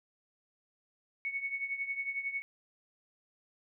sine tone with tremolo, 2217 Hz, C#7, in tune, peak -30 dBFS, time 1.25-2.42 s, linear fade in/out 0 ms, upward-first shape triangle, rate 11 Hz, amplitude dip 80%, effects none

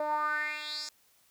10% pulse tone with band-pass filter sweep, 301.1 Hz, D4, 43 cents sharp, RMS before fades -33 dBFS, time 0-0.89 s, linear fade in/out 2 ms, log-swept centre 650 to 6100 Hz, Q 5.5, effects white hiss -66 dBFS RMS until 1.3 s

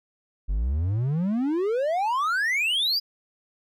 triangle exponential sweep, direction up, 44.66 to 4978 Hz, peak -20 dBFS, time 0.48-3 s, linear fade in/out 20 ms, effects none

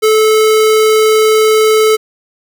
square tone, 434.6 Hz, A4, 21 cents flat, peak -7 dBFS, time 0.02-1.97 s, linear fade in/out 20 ms, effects none

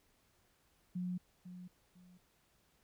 sine tone with echo, 180.2 Hz, F#3, 45 cents flat, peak -36 dBFS, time 0.95-1.18 s, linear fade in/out 10 ms, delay 500 ms, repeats 2, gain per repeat -11 dB, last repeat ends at 2.18 s, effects pink hiss -73 dBFS RMS until 2.83 s

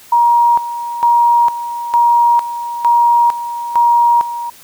sine tone with tremolo, 947 Hz, A#5, 27 cents sharp, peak -7 dBFS, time 0.12-4.5 s, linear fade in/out 5 ms, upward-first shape square, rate 1.1 Hz, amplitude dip 75%, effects white hiss -41 dBFS RMS until 4.63 s

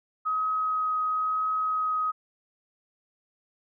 sine tone with vibrato, 1265 Hz, D#6, 28 cents sharp, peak -24 dBFS, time 0.25-2.12 s, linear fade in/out 20 ms, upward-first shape triangle, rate 1 Hz, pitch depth 9 cents each way, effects none

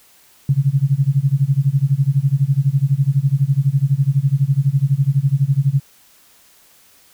sine tone with tremolo, 137.9 Hz, C#3, 9 cents flat, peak -9 dBFS, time 0.49-5.8 s, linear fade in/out 2 ms, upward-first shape sine, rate 12 Hz, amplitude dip 95%, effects white hiss -51 dBFS RMS until 7.13 s

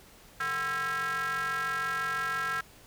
square ring-modulated tone, 145.7 Hz, D3, 13 cents flat, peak -27 dBFS, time 0.4-2.61 s, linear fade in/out 5 ms, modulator 1480 Hz, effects pink hiss -55 dBFS RMS until 2.86 s

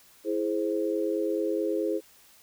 sine chord, E augmented, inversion none, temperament equal with one note detuned, 329.6 / 418.9 / 523.3 Hz, E4 / G#4 / B#4, 0 / +15 / 0 cents, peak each -29 / -29 / -31 dBFS, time 0.24-2.01 s, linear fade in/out 50 ms, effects white hiss -57 dBFS RMS until 2.42 s

